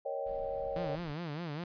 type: chord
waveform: sine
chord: Eb dominant seventh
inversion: second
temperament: equal with one note detuned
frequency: 466.2 / 554.4 / 622.3 / 780.8 Hz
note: Bb4 / Db5 / Eb5 / G5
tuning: 0 / 0 / 0 / -7 cents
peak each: -42 / -36 / -41 / -42 dBFS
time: 0.05-0.96 s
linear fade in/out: 10 ms
type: noise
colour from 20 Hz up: brown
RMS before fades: -50 dBFS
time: 0.26-1.12 s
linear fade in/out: 5 ms
type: tone with vibrato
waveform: sawtooth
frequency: 159.2 Hz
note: D#3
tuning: 40 cents sharp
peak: -33 dBFS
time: 0.76-1.64 s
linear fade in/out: 2 ms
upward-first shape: sine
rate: 4.9 Hz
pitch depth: 180 cents each way
effects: resampled to 11025 Hz